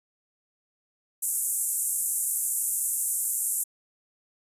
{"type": "band-pass noise", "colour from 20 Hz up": "pink", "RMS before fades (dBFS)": -28, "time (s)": [1.22, 3.64], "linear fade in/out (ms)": 10, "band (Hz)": [7700, 13000], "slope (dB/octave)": 48, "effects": ["resampled to 32000 Hz"]}